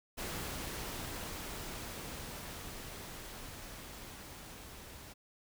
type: noise with level ramp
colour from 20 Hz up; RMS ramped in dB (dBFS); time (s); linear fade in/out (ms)
pink; -40 to -51; 0.17-5.14; 20
effects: none